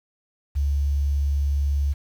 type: tone with quantisation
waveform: sine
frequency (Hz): 70.8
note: C#2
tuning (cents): +37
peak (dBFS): -19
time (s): 0.55-1.94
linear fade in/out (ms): 20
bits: 8
effects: none